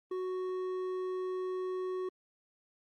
triangle tone with hard clipping, 370 Hz, F#4, in tune, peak -35 dBFS, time 0.11-2.09 s, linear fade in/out 5 ms, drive 10 dB, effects Opus 32 kbps

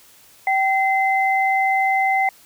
sine tone pair together, 772.5 / 2060 Hz, G5 / C7, -26 / -28 cents, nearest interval octave + perfect fourth, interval 1698 cents, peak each -17 / -20 dBFS, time 0.47-2.29 s, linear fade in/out 2 ms, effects white hiss -50 dBFS RMS until 2.45 s

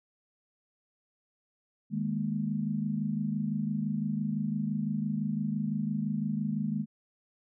sine chord, D# suspended fourth, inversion none, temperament just, 155.56 / 207.4 / 233.3 Hz, D#3 / G#3 / A#3, 0 / -2 / +2 cents, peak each -34 / -31 / -34 dBFS, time 1.9-6.86 s, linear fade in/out 50 ms, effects none

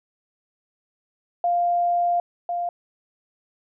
sine tone pair in turn, 698.5 / 698.5 Hz, F5 / F5, 0 / 0 cents, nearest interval unison, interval 0 cents, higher neither, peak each -18 / -23 dBFS, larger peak first, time 1.44-2.2 / 2.49-2.69 s, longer first, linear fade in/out 2 ms, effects none

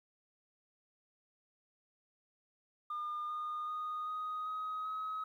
sine tone with pitch steps, 1210 / 1222.6 / 1235.4 / 1248.3 / 1261.4 / 1274.6 Hz, D#6 / D#6 / D#6 / D#6 / D#6 / D#6, -49 / -31 / -13 / +5 / +23 / +41 cents, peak -35 dBFS, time 2.9-5.24 s, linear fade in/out 5 ms, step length 390 ms, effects tanh soft clip ceiling -34 dBFS + 12-bit

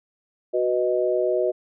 sine chord, B major, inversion second, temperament equal, 370 / 493.9 / 622.3 Hz, F#4 / B4 / D#5, 0 / 0 / 0 cents, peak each -23 / -25 / -23 dBFS, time 0.53-1.52 s, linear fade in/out 20 ms, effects none

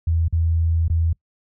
sine tone with dropouts, 82.41 Hz, E2, in tune, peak -16 dBFS, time 0.07-1.13 s, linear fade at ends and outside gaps 5 ms, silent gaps 0.282-0.326 / 0.881-0.899 s, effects noise-tail reverb RT60 0.1 s tail -24 dB re dry

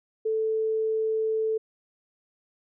sine tone, 440 Hz, A4, in tune, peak -23 dBFS, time 0.25-1.58 s, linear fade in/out 10 ms, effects none

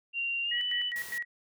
sine tone with pitch glide, 2766 to 2982 Hz, F7 to F#7, -17 to +13 cents, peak -29 dBFS, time 0.13-0.93 s, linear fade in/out 50 ms, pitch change +130 cents, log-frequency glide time 0.43-0.61 s
sine tone with tremolo, 1913 Hz, A#6, 44 cents sharp, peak -31 dBFS, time 0.51-1.25 s, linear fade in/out 10 ms, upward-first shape square, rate 4.9 Hz, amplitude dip 80%
white noise, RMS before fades -44 dBFS, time 0.96-1.18 s, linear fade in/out 0 ms
effects none

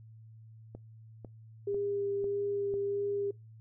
click train, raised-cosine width 2 ms, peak -31 dBFS, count 5, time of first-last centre 0.75-2.74 s, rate 2.01 Hz
sine tone with vibrato, 402 Hz, G4, 44 cents sharp, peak -30 dBFS, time 1.67-3.31 s, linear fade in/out 5 ms, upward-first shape sine, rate 1.6 Hz, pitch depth 10 cents each way
effects noise-tail reverb RT60 0.2 s tail -23 dB re dry + added 111 Hz sine -50 dBFS peak until 3.6 s

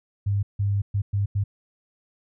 sine tone bursts at uneven times, 100.5 Hz, G2, 44 cents sharp, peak -20 dBFS, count 5, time 0.26-0.43 / 0.59-0.82 / 0.94-1.02 / 1.13-1.26 / 1.35-1.44 s, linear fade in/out 10 ms, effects none

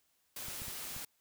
white noise, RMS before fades -43 dBFS, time 0.36-1.05 s, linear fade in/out 5 ms
clicks, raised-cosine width 5 ms, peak -36 dBFS, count 4, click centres 0.484 / 0.619 / 0.682 / 0.965 s
effects white hiss -75 dBFS RMS until 1.2 s

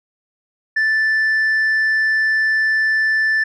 sine tone, 1760 Hz, A6, in tune, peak -11 dBFS, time 0.76-3.44 s, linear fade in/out 10 ms, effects tanh soft clip ceiling -13 dBFS

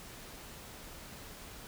silence, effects pink hiss -49 dBFS RMS until 1.67 s

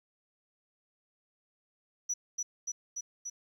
sine tone with echo, 5900 Hz, F#8, 6 cents flat, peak -28 dBFS, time 2.09-2.14 s, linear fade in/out 10 ms, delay 290 ms, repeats 4, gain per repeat -2 dB, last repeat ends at 3.3 s, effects tanh soft clip ceiling -26 dBFS + 11-bit

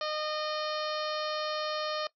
harmonic tone, 612 Hz, D#5, 29 cents flat, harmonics 1 / 2 / 3 / 4 / 5 / 6 / 7 / 8 / 9, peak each -34 / -36 / -43 / -44 / -43 / -45 / -41 / -46 / -47 dBFS, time 0.01-2.07 s, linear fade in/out 2 ms, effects noise-tail reverb RT60 0.1 s tail -19 dB re dry

